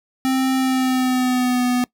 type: tone with pitch glide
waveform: square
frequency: 262.4 to 247.7 Hz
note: C4 to B3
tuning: +5 to +5 cents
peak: -17 dBFS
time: 0.25-1.84 s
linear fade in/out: 0 ms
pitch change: -100 cents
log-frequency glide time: 0.57-1.64 s
effects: noise-tail reverb RT60 0.1 s tail -22 dB re dry